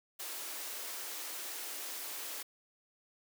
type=high-pass noise; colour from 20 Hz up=white; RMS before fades=-42 dBFS; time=0.19-2.43 s; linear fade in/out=10 ms; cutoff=280 Hz; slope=48 dB/octave; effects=none